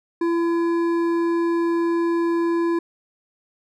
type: tone with hard clipping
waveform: triangle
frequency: 337.7 Hz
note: E4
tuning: 42 cents sharp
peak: -20 dBFS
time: 0.21-2.79 s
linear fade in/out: 5 ms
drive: 13 dB
effects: none